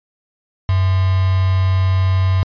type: tone with quantisation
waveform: sine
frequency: 93.9 Hz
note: F#2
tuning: 26 cents sharp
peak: -12 dBFS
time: 0.69-2.43 s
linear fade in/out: 0 ms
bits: 4
effects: resampled to 11025 Hz

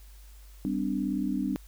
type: chord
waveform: sine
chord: G suspended fourth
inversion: none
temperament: equal with one note detuned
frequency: 196 / 255.2 / 293.7 Hz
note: G3 / C4 / D4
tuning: 0 / -43 / 0 cents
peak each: -31 dBFS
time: 0.65-1.56 s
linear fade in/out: 0 ms
effects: added 50 Hz sine -47 dBFS peak until 1.67 s + white hiss -59 dBFS RMS until 1.67 s

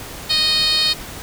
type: tone with band-pass filter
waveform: 10% pulse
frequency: 621 Hz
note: D#5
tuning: 3 cents flat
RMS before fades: -17 dBFS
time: 0.29-0.94 s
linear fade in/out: 20 ms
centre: 4400 Hz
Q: 5.5
effects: pink hiss -33 dBFS RMS until 1.22 s

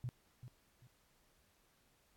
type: tone with echo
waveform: sine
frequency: 123.47 Hz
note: B2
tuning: in tune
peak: -38 dBFS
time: 0.04-0.09 s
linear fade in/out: 0 ms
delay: 390 ms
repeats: 2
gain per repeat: -10 dB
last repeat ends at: 0.87 s
effects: pink hiss -73 dBFS RMS until 2.16 s + AAC 64 kbps

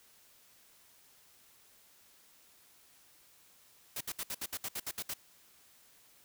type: noise bursts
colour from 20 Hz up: white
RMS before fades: -38 dBFS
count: 11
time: 3.96-5.138 s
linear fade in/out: 5 ms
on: 48 ms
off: 65 ms
effects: white hiss -63 dBFS RMS until 6.24 s

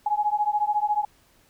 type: beating tone pair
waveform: sine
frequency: 830.6 / 844.6 Hz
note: G#5 / G#5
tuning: 0 / +29 cents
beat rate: 14 Hz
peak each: -24 dBFS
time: 0.06-1.05 s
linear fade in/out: 5 ms
effects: pink hiss -60 dBFS RMS until 1.49 s

